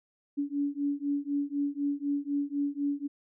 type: beating tone pair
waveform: sine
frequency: 283.3 / 287.3 Hz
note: C#4 / D4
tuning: +38 / -38 cents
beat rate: 4 Hz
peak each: -31 dBFS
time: 0.37-3.08 s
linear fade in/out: 20 ms
effects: none